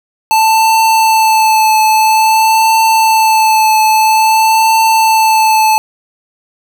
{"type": "tone with vibrato", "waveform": "square", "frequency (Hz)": 880, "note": "A5", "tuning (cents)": 0, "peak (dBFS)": -7, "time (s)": [0.31, 5.78], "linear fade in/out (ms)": 0, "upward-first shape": "triangle", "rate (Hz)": 0.5, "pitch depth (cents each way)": 23, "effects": []}